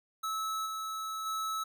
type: tone with level steps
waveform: square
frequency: 1300 Hz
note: E6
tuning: 24 cents flat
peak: -33 / -36 / -33 dBFS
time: 0.23-1.64 s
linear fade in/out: 10 ms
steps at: 0.65 / 1.25 s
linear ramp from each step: 20 ms
effects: none